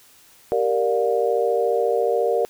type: chord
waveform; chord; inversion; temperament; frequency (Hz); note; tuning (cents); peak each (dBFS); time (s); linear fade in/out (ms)
sine; G minor seventh; none; equal with one note detuned; 392 / 466.2 / 587.3 / 709.8; G4 / Bb4 / D5 / F5; 0 / 0 / 0 / +28; -25 / -20 / -24 / -26; 0.52-2.45; 0
effects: white hiss -52 dBFS RMS until 2.49 s